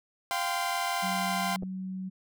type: chord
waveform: sawtooth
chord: F suspended second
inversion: none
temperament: equal with one note detuned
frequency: 698.5 / 784 / 1031.5 Hz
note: F5 / G5 / C6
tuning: 0 / 0 / -25 cents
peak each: -29 dBFS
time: 0.31-1.56 s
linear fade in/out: 0 ms
type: tone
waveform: sine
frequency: 187.8 Hz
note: F#3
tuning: 26 cents sharp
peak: -33 dBFS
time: 1.02-2.1 s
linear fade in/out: 20 ms
type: clicks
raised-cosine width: 2 ms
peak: -27 dBFS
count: 2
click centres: 1.625 / 1.633 s
effects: none